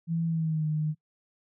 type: tone with pitch glide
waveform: sine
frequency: 165.7 to 153.71 Hz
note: E3 to D#3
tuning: +9 to -21 cents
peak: -25 dBFS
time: 0.07-0.95 s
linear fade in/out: 50 ms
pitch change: -130 cents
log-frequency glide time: 0.26-0.67 s
effects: noise-tail reverb RT60 0.1 s tail -24 dB re dry